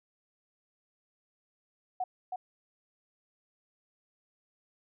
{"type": "tone with echo", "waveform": "sine", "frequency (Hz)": 738, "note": "F#5", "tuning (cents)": -5, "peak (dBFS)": -29, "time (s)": [2, 2.04], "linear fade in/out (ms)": 5, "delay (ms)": 320, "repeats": 1, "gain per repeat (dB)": -4, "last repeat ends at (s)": 2.36, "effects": []}